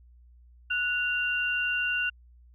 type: tone pair together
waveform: sine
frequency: 1470.5 / 2776 Hz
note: F#6 / F7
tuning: -11 / -11 cents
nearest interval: major seventh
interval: 1100 cents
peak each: -28 dBFS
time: 0.7-2.1 s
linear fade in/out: 10 ms
effects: added 60 Hz sine -52 dBFS peak until 2.54 s